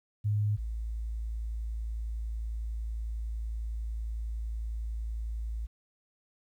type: tone pair in turn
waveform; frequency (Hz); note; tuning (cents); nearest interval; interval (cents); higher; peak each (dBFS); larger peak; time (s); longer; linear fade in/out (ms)
sine; 104.7 / 55.46; G#2 / A1; +15 / +14; major seventh; 1101; first; -25 / -32; first; 0.24-0.57 / 0.57-5.67; second; 20
effects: 11-bit